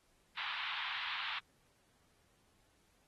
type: band-pass noise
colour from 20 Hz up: white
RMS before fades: -41 dBFS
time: 0.37-1.39 s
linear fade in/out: 5 ms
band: 870 to 3700 Hz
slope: 48 dB/octave
effects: pink hiss -73 dBFS RMS until 3.07 s + AAC 32 kbps